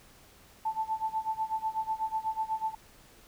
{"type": "tone with tremolo", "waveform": "sine", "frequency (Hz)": 880, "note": "A5", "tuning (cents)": 0, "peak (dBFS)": -26, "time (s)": [0.65, 2.75], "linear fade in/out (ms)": 5, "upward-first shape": "sine", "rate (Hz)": 8.1, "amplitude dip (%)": 90, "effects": ["pink hiss -57 dBFS RMS until 3.27 s"]}